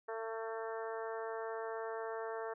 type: harmonic tone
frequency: 224.3 Hz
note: A3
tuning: 34 cents sharp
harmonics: 2 / 3 / 4 / 5 / 6 / 7 / 8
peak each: -41 / -45 / -47 / -49 / -51 / -52 / -53 dBFS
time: 0.08-2.54 s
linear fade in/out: 10 ms
effects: none